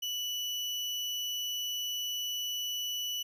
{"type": "tone", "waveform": "35% pulse", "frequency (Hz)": 2960, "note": "F#7", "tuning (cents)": 0, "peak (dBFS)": -31, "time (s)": [0.02, 3.23], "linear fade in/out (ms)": 10, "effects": []}